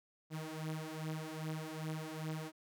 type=beating tone pair; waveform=sawtooth; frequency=156 / 158.5 Hz; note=D#3 / D#3; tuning=+5 / +32 cents; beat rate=2.5 Hz; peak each=-39 / -39 dBFS; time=0.3-2.52 s; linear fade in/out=50 ms; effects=none